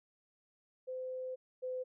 sine tone pair in turn, 513 / 509.5 Hz, C5 / C5, -34 / -46 cents, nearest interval unison, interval 12 cents, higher first, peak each -38 / -36 dBFS, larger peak second, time 0.87-1.36 / 1.62-1.84 s, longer first, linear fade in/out 20 ms, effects none

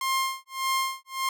sawtooth tone with tremolo, 1061 Hz, C6, 24 cents sharp, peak -19 dBFS, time 0.01-1.29 s, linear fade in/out 2 ms, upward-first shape sine, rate 1.7 Hz, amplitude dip 100%, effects none

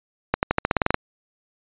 accelerating click train, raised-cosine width 0.5 ms, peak -3 dBFS, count 11, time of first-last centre 0.34-0.944 s, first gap 89 ms, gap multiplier 0.91, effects resampled to 8000 Hz

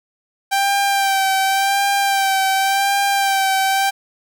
sawtooth tone with vibrato, 784 Hz, G5, in tune, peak -11 dBFS, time 0.51-3.91 s, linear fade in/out 20 ms, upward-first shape sine, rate 0.9 Hz, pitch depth 30 cents each way, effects none

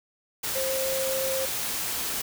sine tone in noise, 530 Hz, C5, 22 cents sharp, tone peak -27 dBFS, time 0.55-1.46 s, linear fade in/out 10 ms, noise white, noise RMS -30 dBFS, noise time 0.43-2.22 s, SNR 0 dB, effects none

